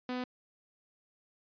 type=tone; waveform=sawtooth; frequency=250.6 Hz; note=B3; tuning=25 cents sharp; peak=-30 dBFS; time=0.09-0.24 s; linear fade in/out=2 ms; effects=resampled to 11025 Hz